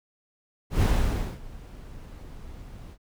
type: noise with ADSR envelope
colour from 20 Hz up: brown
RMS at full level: -19 dBFS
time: 0.7-2.98 s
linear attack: 120 ms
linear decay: 560 ms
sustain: -23 dB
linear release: 65 ms
effects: none

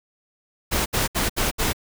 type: noise bursts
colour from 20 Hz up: pink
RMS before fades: -22 dBFS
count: 5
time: 0.71-1.732 s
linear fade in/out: 20 ms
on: 150 ms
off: 68 ms
effects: none

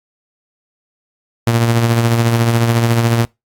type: tone with tremolo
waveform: sawtooth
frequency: 116.54 Hz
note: A#2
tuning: in tune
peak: -5 dBFS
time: 1.47-3.25 s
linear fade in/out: 0 ms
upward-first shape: triangle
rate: 14 Hz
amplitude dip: 50%
effects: noise-tail reverb RT60 0.2 s tail -25 dB re dry + AAC 64 kbps

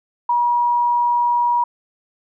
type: tone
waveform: sine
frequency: 960 Hz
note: B5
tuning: 49 cents flat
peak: -14 dBFS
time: 0.29-1.64 s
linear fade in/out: 5 ms
effects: none

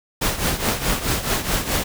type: noise with tremolo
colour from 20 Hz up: pink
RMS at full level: -19 dBFS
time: 0.21-1.84 s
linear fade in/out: 10 ms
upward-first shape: triangle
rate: 4.7 Hz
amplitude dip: 75%
effects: none

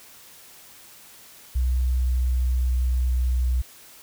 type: tone with pitch glide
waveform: sine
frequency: 62.9 to 62.47 Hz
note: B1 to B1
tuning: +32 to +20 cents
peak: -19 dBFS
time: 1.55-3.62 s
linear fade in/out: 10 ms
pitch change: -12 cents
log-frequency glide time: 1.74-2.99 s
effects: white hiss -48 dBFS RMS until 4.02 s

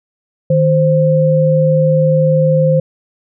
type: tone pair together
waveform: sine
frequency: 155.56 / 523.2 Hz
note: D#3 / C5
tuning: 0 / 0 cents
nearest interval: octave + major sixth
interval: 2100 cents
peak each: -11 dBFS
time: 0.5-2.8 s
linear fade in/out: 5 ms
effects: none

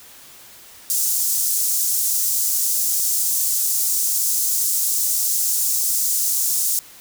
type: high-pass noise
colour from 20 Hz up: pink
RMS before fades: -20 dBFS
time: 0.9-6.79 s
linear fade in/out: 0 ms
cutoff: 6400 Hz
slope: 24 dB/octave
effects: white hiss -44 dBFS RMS until 7 s

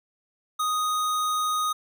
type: tone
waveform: square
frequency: 1244.5 Hz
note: D#6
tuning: in tune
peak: -24 dBFS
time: 0.59-1.73 s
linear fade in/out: 10 ms
effects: none

